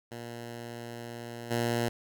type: tone with level steps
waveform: 10% pulse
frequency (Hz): 118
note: A#2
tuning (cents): +22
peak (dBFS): -31 / -19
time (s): 0.11-1.89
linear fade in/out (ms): 10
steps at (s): 1.5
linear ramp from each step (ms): 20
effects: none